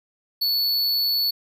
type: tone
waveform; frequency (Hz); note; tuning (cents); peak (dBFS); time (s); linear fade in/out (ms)
square; 4435; C#8; 0; -20; 0.41-1.31; 10
effects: none